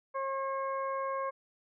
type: harmonic tone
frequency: 540 Hz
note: C#5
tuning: 45 cents flat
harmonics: 1 / 2 / 3 / 4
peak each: -35 / -34 / -47 / -50 dBFS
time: 0.14-1.31 s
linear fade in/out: 20 ms
effects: none